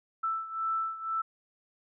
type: beating tone pair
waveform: sine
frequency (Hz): 1323 / 1325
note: E6 / E6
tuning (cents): +6 / +9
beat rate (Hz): 2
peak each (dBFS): -31 / -35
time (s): 0.23-1.22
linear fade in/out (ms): 10
effects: none